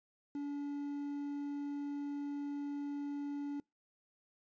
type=tone with quantisation; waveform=triangle; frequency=286.6 Hz; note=D4; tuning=42 cents flat; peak=-35 dBFS; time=0.35-3.6 s; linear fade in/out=2 ms; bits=10; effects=noise-tail reverb RT60 0.2 s tail -26 dB re dry + resampled to 16000 Hz